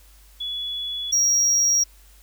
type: tone pair in turn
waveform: sine / triangle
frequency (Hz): 3400 / 5653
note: G#7 / F8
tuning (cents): +40 / +20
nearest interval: major sixth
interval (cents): 880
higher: second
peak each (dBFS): -26 / -15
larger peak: second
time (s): 0.4-1.12 / 1.12-1.84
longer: neither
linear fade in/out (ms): 10
effects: added 50 Hz sine -49 dBFS peak until 2.22 s + white hiss -55 dBFS RMS until 2.22 s